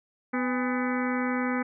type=harmonic tone with a mistuned harmonic; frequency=250.7 Hz; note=B3; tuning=26 cents sharp; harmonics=1 / 2 / 3 / 4 / 5 / 6 / 7 / 8 / 9; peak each=-27 / -34 / -37 / -39 / -36 / -37 / -40 / -37 / -41 dBFS; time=0.33-1.63 s; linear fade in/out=10 ms; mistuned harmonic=3; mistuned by=+130 cents; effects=none